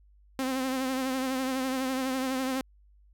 sawtooth tone with vibrato, 261.6 Hz, C4, in tune, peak -24 dBFS, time 0.39-2.61 s, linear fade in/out 0 ms, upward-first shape triangle, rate 12 Hz, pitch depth 51 cents each way, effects added 50 Hz sine -56 dBFS peak until 3.13 s

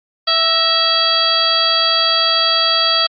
harmonic tone with a mistuned harmonic, 659.3 Hz, E5, in tune, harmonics 1 / 2 / 3 / 4 / 5 / 6 / 7, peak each -23 / -19 / -26 / -28 / -17 / -23 / -16 dBFS, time 0.27-3.07 s, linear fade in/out 10 ms, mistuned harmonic 3, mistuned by -70 cents, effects Opus 48 kbps

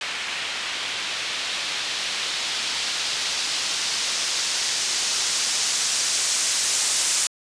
blue noise with low-pass filter sweep, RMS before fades -25 dBFS, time 0.01-7.27 s, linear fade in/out 2 ms, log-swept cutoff 2800 to 7500 Hz, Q 1.2, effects resampled to 22050 Hz

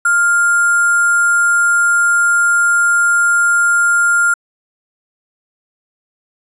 sine tone with sample-and-hold, 1400 Hz, F6, 4 cents sharp, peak -9 dBFS, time 0.05-4.34 s, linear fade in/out 5 ms, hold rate 8820 Hz, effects resampled to 24000 Hz

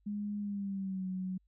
sine tone with pitch glide, 206.4 to 186.02 Hz, G#3 to F#3, -10 to +10 cents, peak -34 dBFS, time 0.06-1.38 s, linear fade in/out 10 ms, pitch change -180 cents, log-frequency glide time 0.39-1.07 s, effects added 50 Hz sine -68 dBFS peak until 1.47 s

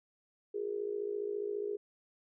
sine tone with amplitude modulation, 411.2 Hz, G#4, 17 cents flat, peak -30 dBFS, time 0.54-1.77 s, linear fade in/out 10 ms, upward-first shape sine, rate 54.7 Hz, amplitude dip 80%, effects none

